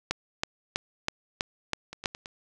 two click trains, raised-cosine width 0.2 ms, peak -22 / -9 dBFS, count 4 / 7, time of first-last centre 1.93-2.259 / 0.11-2.058 s, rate 9.13 / 3.08 Hz, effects none

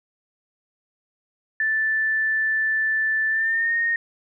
sine tone with pitch glide, 1760 to 1851.8 Hz, A6 to A#6, 0 to -12 cents, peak -19 dBFS, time 1.6-3.96 s, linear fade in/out 2 ms, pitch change +88 cents, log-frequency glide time 3.29-3.74 s, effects none

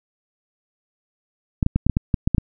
clicks, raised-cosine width 5 ms, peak -5 dBFS, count 10, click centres 1.628 / 1.664 / 1.76 / 1.866 / 1.897 / 1.969 / 2.142 / 2.275 / 2.347 / 2.382 s, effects none

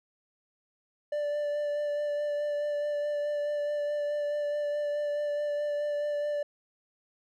triangle tone with vibrato, 587.3 Hz, D5, in tune, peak -26 dBFS, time 1.12-6.43 s, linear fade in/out 5 ms, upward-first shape sine, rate 4.7 Hz, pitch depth 14 cents each way, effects none

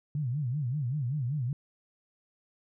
sine tone with vibrato, 134.8 Hz, C#3, 48 cents flat, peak -28 dBFS, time 0.15-1.53 s, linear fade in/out 2 ms, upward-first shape sine, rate 5.2 Hz, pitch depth 230 cents each way, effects none

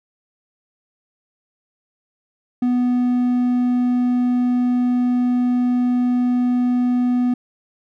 triangle tone, 246.9 Hz, B3, in tune, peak -13 dBFS, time 2.62-7.34 s, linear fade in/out 5 ms, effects none

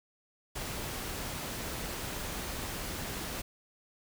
pink noise, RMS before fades -38 dBFS, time 0.55-3.42 s, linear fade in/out 10 ms, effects none

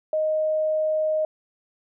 sine tone, 622.3 Hz, D#5, in tune, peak -20 dBFS, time 0.13-1.25 s, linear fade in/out 2 ms, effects none

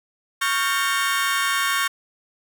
30% pulse chord, G half-diminished seventh, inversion second, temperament equal with one note detuned, 1108.7 / 1396.9 / 1568 / 1824.2 Hz, Db6 / F6 / G6 / Bb6, 0 / 0 / 0 / -38 cents, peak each -21 / -25 / -24 / -23 dBFS, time 0.41-1.88 s, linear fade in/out 10 ms, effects none

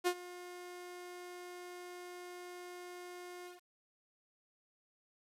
sawtooth tone with ADSR envelope, 356.8 Hz, F4, 37 cents sharp, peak -24 dBFS, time 0.04-3.62 s, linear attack 30 ms, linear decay 67 ms, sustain -19 dB, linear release 160 ms, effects resampled to 32000 Hz + 10-bit

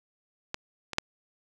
clicks, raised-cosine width 0.2 ms, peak -14 / -18 / -6 dBFS, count 3, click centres 0.544 / 0.933 / 0.984 s, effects none

